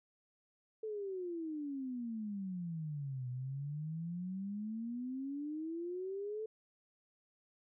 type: exponential two-way sweep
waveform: sine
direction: down then up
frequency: 443.1 to 123.47 to 443.1 Hz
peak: -38 dBFS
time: 0.83-6.46 s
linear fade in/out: 5 ms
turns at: 3.29 s
effects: none